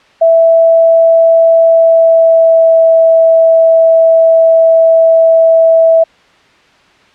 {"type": "tone with pitch glide", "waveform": "sine", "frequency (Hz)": [659.3, 654.7], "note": ["E5", "E5"], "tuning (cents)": [0, -12], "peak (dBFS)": -3, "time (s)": [0.21, 6.04], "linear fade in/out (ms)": 10, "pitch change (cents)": -12, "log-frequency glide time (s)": [1.64, 2.79], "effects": ["white hiss -45 dBFS RMS until 7.14 s", "low-pass 3000 Hz 12 dB/octave"]}